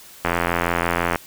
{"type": "click train", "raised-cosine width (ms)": 0.5, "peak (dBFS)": -4, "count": 79, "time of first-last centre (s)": [0.25, 1.158], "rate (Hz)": 85.9, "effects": ["white hiss -44 dBFS RMS until 1.26 s"]}